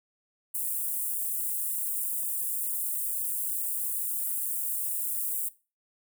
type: high-pass noise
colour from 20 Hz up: white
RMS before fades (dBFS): -31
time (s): 0.54-5.49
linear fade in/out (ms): 10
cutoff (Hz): 8400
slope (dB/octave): 48
effects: noise-tail reverb RT60 0.3 s tail -18 dB re dry